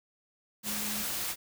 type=tone in noise; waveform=sine; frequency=210.6 Hz; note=G#3; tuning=24 cents sharp; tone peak=-40 dBFS; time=0.63-1.06 s; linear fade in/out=50 ms; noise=white; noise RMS=-34 dBFS; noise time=0.63-1.36 s; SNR=-9 dB; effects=none